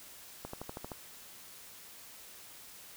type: accelerating click train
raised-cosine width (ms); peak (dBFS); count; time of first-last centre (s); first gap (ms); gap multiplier
1; -26; 7; 0.45-0.918; 84; 0.97
effects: white hiss -52 dBFS RMS until 2.96 s